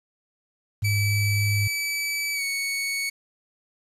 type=tone with vibrato; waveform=sine; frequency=103.83 Hz; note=G#2; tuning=in tune; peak=-21 dBFS; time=0.82-1.68 s; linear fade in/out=10 ms; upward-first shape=sine; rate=3.5 Hz; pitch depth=9 cents each way
type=tone with pitch glide; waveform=sawtooth; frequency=2300 to 2222 Hz; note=D7 to C#7; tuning=-37 to +4 cents; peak=-22 dBFS; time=0.84-3.1 s; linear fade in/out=10 ms; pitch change=-59 cents; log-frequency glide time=2.34-2.43 s
effects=resampled to 32000 Hz + 8-bit